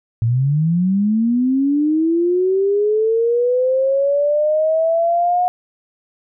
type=linear sweep; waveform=sine; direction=up; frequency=110 to 726 Hz; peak=-13 dBFS; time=0.22-5.48 s; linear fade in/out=0 ms; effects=none